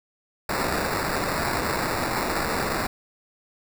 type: noise with sample-and-hold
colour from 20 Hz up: white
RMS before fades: -26 dBFS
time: 0.49-2.87 s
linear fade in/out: 5 ms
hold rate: 3150 Hz
effects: none